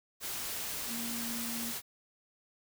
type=tone in noise; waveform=sine; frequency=233.1 Hz; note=A#3; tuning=in tune; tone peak=-39 dBFS; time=0.87-1.74 s; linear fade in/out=50 ms; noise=white; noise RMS=-38 dBFS; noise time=0.2-1.82 s; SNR=-4 dB; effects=none